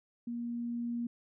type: tone with level ramp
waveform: sine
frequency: 237 Hz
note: A#3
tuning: 29 cents sharp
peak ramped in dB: -35 to -32 dBFS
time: 0.27-1.07 s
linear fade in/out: 5 ms
effects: none